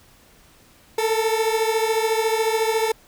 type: beating tone pair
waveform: 30% pulse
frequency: 440 / 454 Hz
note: A4 / A#4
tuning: 0 / -46 cents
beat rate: 14 Hz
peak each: -18 / -21 dBFS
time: 0.98-2.92 s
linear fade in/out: 5 ms
effects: pink hiss -53 dBFS RMS until 3.07 s